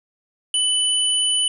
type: tone pair together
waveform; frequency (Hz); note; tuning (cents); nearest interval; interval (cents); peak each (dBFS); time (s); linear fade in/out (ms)
sine; 2992 / 9505; F#7 / D9; +19 / +20; octave + minor sixth; 2001; -18 / -22; 0.54-1.48; 2
effects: none